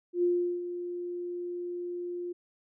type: tone with ADSR envelope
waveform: sine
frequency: 352.1 Hz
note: F4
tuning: 14 cents sharp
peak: -22 dBFS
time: 0.13-2.33 s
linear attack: 100 ms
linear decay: 380 ms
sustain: -11 dB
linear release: 13 ms
effects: none